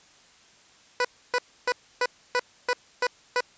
15% pulse tone bursts, 493.9 Hz, B4, in tune, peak -15 dBFS, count 8, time 1-3.406 s, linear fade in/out 2 ms, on 47 ms, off 290 ms, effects white hiss -56 dBFS RMS until 3.57 s + resampled to 16000 Hz

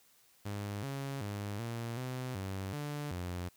sawtooth tone with pitch steps, 102.1 / 137.7 / 102.2 / 116.5 / 127.7 / 96.2 / 146.8 / 89 Hz, G#2 / C#3 / G#2 / A#2 / C3 / G2 / D3 / F2, -29 / -11 / -27 / -1 / -42 / -32 / 0 / +33 cents, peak -33 dBFS, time 0.45-3.49 s, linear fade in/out 10 ms, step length 380 ms, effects white hiss -66 dBFS RMS until 3.56 s

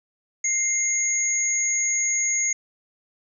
sine tone pair together, 2100 / 6640 Hz, C7 / G#8, +6 / -1 cents, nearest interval octave + minor sixth, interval 1993 cents, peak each -27 / -21 dBFS, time 0.44-2.53 s, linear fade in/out 5 ms, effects none

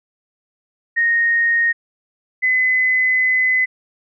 sine tone pair in turn, 1860 / 2025 Hz, A#6 / B6, -4 / +43 cents, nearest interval minor second, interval 147 cents, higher second, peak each -13 dBFS, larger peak neither, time 0.96-1.73 / 2.42-3.66 s, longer second, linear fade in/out 20 ms, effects none

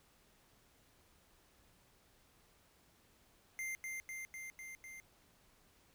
square tone with echo, 2093 Hz, C7, in tune, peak -40 dBFS, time 3.59-3.75 s, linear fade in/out 0 ms, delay 250 ms, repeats 5, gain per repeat -2 dB, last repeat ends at 5 s, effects pink hiss -69 dBFS RMS until 5.94 s

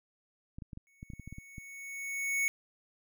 clicks, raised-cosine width 5 ms, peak -31 dBFS, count 12, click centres 0.585 / 0.622 / 0.732 / 0.774 / 1.029 / 1.102 / 1.135 / 1.197 / 1.276 / 1.326 / 1.384 / 1.582 s
square tone with exponential growth, 2217 Hz, C#7, in tune, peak -27 dBFS, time 0.87-2.48 s, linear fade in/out 0 ms, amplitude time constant 350 ms
effects none

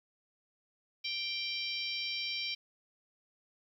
harmonic tone, 784 Hz, G5, in tune, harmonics 3 / 4 / 5 / 6 / 7, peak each -39 / -40 / -41 / -42 / -42 dBFS, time 1.04-2.55 s, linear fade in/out 10 ms, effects 11-bit

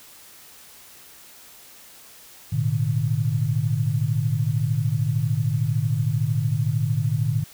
sine tone cluster, 108.3 / 121.5 / 150.2 Hz, A2 / B2 / D3, -27 / -28 / +39 cents, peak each -24 dBFS, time 2.52-7.44 s, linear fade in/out 10 ms, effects white hiss -47 dBFS RMS until 7.53 s

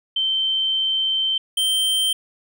sine / square tone pair in turn, 3108 / 3130 Hz, G7 / G7, -16 / -3 cents, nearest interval unison, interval 13 cents, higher second, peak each -18 dBFS, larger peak neither, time 0.16-1.38 / 1.57-2.13 s, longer first, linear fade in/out 5 ms, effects none

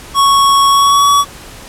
square tone with pitch glide, 1108.7 to 1134.6 Hz, C#6 to C#6, 0 to +40 cents, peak -7 dBFS, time 0.14-1.25 s, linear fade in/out 50 ms, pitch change +40 cents, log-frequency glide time 0.67-1.11 s, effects pink hiss -33 dBFS RMS until 1.68 s + low-pass 12000 Hz 12 dB/octave

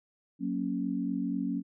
sine chord, F# major, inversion none, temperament equal, 185 / 233.1 / 277.2 Hz, F#3 / A#3 / C#4, 0 / 0 / 0 cents, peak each -34 / -34 / -32 dBFS, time 0.39-1.63 s, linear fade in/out 50 ms, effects none

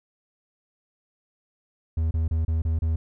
triangle tone bursts, 80.6 Hz, E2, 38 cents flat, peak -19 dBFS, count 6, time 1.97-2.96 s, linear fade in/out 5 ms, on 140 ms, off 30 ms, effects none

